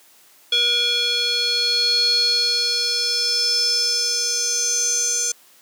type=tone with band-pass filter sweep; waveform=square; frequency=479.1 Hz; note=A#4; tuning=47 cents sharp; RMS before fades=-20 dBFS; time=0.52-5.32 s; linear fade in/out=5 ms; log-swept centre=3500 to 6600 Hz; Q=8; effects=white hiss -52 dBFS RMS until 5.61 s + high-pass 200 Hz 12 dB/octave